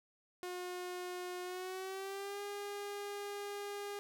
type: tone with pitch glide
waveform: sawtooth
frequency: 360 to 406.4 Hz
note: F#4 to G#4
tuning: -47 to -38 cents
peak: -37 dBFS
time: 0.43-3.99 s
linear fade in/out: 0 ms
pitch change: +209 cents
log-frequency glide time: 1.43-2.41 s
effects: none